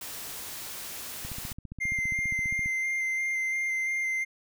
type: noise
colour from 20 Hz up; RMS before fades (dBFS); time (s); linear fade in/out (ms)
white; -39; 0.01-1.53; 5
type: click train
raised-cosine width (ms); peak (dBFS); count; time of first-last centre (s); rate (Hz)
5; -27; 22; 1.25-2.659; 14.9
type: tone with vibrato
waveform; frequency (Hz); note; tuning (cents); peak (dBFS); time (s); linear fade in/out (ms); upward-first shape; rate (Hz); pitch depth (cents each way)
triangle; 2093; C7; 0; -25; 1.8-4.25; 20; square; 2.9; 11
effects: none